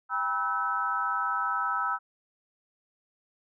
sine tone cluster, 796 / 974 / 1304 / 1509 Hz, G5 / B5 / E6 / F#6, +26 / -24 / -19 / +34 cents, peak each -36 / -33 / -28 / -34 dBFS, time 0.09-1.99 s, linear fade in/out 50 ms, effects none

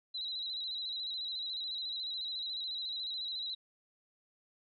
sine tone with vibrato, 3946 Hz, B7, 2 cents flat, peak -36 dBFS, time 0.14-3.55 s, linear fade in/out 10 ms, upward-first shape square, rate 14 Hz, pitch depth 44 cents each way, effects none

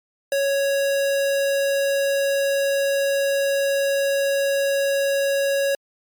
square tone, 554.4 Hz, C#5, in tune, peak -19 dBFS, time 0.32-5.75 s, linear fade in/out 2 ms, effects MP3 96 kbps

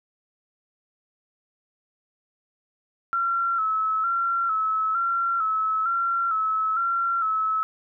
sine tone with vibrato, 1332 Hz, E6, 18 cents sharp, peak -21 dBFS, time 3.13-7.63 s, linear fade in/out 0 ms, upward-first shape square, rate 1.1 Hz, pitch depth 46 cents each way, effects none

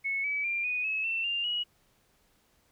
sine tone with pitch steps, 2200 / 2289 / 2383 / 2479 / 2580 / 2685 / 2794 / 2908 Hz, C#7 / D7 / D7 / D#7 / E7 / E7 / F7 / F#7, -14 / -45 / +25 / -7 / -38 / +31 / 0 / -31 cents, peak -28 dBFS, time 0.04-1.64 s, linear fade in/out 20 ms, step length 200 ms, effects pink hiss -68 dBFS RMS until 2.71 s

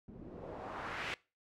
white noise with low-pass filter sweep, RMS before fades -44 dBFS, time 0.08-1.14 s, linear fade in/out 0 ms, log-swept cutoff 210 to 2700 Hz, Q 1.5, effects noise-tail reverb RT60 0.3 s tail -22 dB re dry

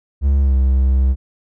triangle tone with pitch glide, 69.3 to 65.68 Hz, C#2 to C2, 0 to +7 cents, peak -9 dBFS, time 0.21-1.16 s, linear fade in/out 50 ms, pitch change -93 cents, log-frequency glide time 0.41-0.55 s, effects none

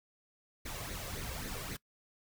pink noise with flanger, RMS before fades -41 dBFS, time 0.65-1.77 s, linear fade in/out 10 ms, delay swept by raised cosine 0.47 to 1.87 ms, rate 3.7 Hz, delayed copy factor +0.6, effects noise-tail reverb RT60 0.1 s tail -22 dB re dry

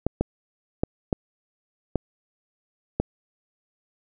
clicks, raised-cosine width 2 ms, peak -8 dBFS, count 6, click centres 0.066 / 0.21 / 0.835 / 1.128 / 1.957 / 3 s, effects none

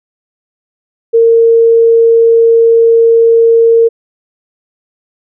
sine tone, 459 Hz, A#4, 27 cents flat, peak -3 dBFS, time 1.13-3.89 s, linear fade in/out 20 ms, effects none

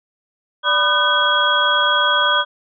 sine tone cluster, 587 / 991 / 1218 / 1515 / 3310 Hz, D5 / B5 / D#6 / F#6 / G#7, -1 / +6 / -37 / +40 / -6 cents, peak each -24 / -21 / -20 / -18 / -18 dBFS, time 0.63-2.45 s, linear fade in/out 50 ms, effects none

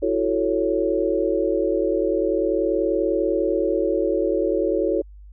sine chord, F# minor seventh, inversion third, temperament equal, 329.6 / 370 / 440 / 554.4 Hz, E4 / F#4 / A4 / C#5, 0 / 0 / 0 / 0 cents, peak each -24 dBFS, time 0.02-5.02 s, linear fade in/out 10 ms, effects added 50 Hz sine -40 dBFS peak until 5.32 s

